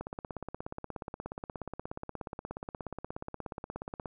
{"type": "click train", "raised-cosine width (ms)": 1, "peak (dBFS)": -24, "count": 69, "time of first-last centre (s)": [0.01, 4.058], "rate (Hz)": 16.8, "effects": []}